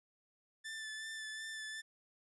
sawtooth tone with vibrato, 1760 Hz, A6, in tune, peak -39 dBFS, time 0.64-1.82 s, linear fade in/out 20 ms, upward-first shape sine, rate 2.7 Hz, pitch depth 20 cents each way, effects resampled to 24000 Hz

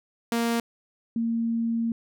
sawtooth / sine tone pair in turn, 232.9 / 230 Hz, A#3 / A#3, -1 / -23 cents, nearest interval unison, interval 22 cents, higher first, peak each -19 / -23 dBFS, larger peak first, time 0.32-0.6 / 1.16-1.92 s, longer second, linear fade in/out 2 ms, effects none

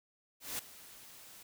white noise with ADSR envelope, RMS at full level -37 dBFS, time 0.4-1.43 s, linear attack 190 ms, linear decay 4 ms, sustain -17 dB, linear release 5 ms, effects none

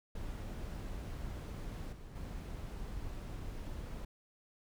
brown noise with level steps, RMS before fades -42 / -49 / -43 dBFS, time 0.15-4.05 s, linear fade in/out 5 ms, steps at 1.92 / 2.15 s, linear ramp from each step 10 ms, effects none

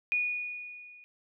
sine tone with level ramp, 2458 Hz, D#7, 22 cents flat, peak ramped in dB -24 to -51 dBFS, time 0.12-1.04 s, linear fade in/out 0 ms, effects none

